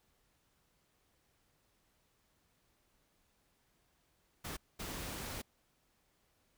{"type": "noise bursts at uneven times", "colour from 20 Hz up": "pink", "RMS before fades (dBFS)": -43, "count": 2, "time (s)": [[4.44, 4.57], [4.79, 5.42]], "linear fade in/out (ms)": 10, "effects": ["pink hiss -75 dBFS RMS until 6.57 s"]}